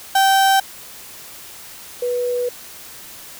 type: tone pair in turn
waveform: 35% pulse / sine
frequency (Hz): 777 / 489.6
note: G5 / B4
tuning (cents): -16 / -15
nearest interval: minor sixth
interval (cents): 799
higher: first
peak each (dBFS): -10 / -18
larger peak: first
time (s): 0.15-0.6 / 2.02-2.49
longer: second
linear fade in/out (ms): 5
effects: white hiss -38 dBFS RMS until 3.39 s